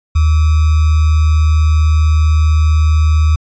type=tone with sample-and-hold; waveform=sine; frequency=77.78 Hz; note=D#2; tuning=in tune; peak=-7 dBFS; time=0.15-3.36 s; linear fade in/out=10 ms; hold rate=1225 Hz; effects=resampled to 16000 Hz